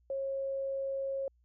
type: tone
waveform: sine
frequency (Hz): 543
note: C#5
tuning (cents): -36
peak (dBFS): -32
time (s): 0.1-1.28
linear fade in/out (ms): 2
effects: added 60 Hz sine -65 dBFS peak until 1.44 s